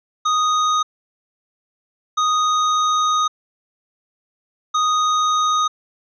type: tone bursts at uneven times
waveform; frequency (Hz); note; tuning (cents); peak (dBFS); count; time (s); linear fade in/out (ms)
square; 1244.5; D#6; 0; -16; 3; 0.25-0.83 / 2.17-3.28 / 4.74-5.68; 10
effects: resampled to 16000 Hz